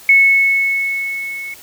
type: tone with level ramp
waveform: sine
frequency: 2200 Hz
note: C#7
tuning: 14 cents flat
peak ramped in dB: -5 to -25 dBFS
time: 0.09-1.54 s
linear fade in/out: 2 ms
effects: white hiss -40 dBFS RMS until 1.62 s